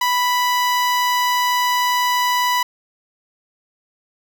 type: tone with notch filter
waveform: sawtooth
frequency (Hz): 987.8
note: B5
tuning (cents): 0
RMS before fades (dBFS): -18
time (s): 0.01-2.63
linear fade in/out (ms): 5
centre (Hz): 9200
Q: 1.8
effects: none